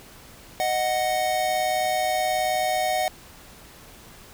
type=tone pair together; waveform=square; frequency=621.3 / 740 Hz; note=D#5 / F#5; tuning=-3 / 0 cents; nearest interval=minor third; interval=303 cents; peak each=-27 / -24 dBFS; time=0.6-3.08 s; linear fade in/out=0 ms; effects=pink hiss -47 dBFS RMS until 4.33 s